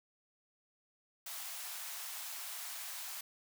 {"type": "high-pass noise", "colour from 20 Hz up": "white", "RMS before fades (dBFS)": -44, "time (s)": [1.26, 3.21], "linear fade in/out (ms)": 5, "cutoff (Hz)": 650, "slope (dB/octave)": 48, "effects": []}